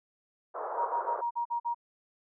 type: band-pass noise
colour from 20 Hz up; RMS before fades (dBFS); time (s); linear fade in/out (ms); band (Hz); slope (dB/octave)
pink; -36; 0.54-1.22; 20; 440 to 1300; 48
type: tone bursts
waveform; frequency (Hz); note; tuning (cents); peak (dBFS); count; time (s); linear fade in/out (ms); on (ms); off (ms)
sine; 945; A#5; +23; -28; 7; 0.77-1.746; 20; 100; 46
effects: none